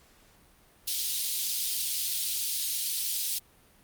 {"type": "high-pass noise", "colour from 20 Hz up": "pink", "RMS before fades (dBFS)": -30, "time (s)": [0.87, 3.39], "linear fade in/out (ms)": 10, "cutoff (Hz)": 3600, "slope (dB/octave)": 24, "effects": ["pink hiss -60 dBFS RMS until 3.83 s", "Opus 48 kbps"]}